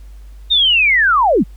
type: linear sweep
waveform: sine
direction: down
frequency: 3730 to 137.1 Hz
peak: -9 dBFS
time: 0.5-1.44 s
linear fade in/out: 20 ms
effects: added 50 Hz sine -33 dBFS peak until 1.56 s + pink hiss -54 dBFS RMS until 1.56 s